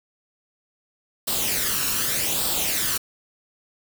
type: noise with flanger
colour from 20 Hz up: white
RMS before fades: -24 dBFS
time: 1.27-2.98 s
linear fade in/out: 10 ms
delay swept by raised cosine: 0.23 to 0.74 ms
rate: 0.84 Hz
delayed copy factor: +0.6
effects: none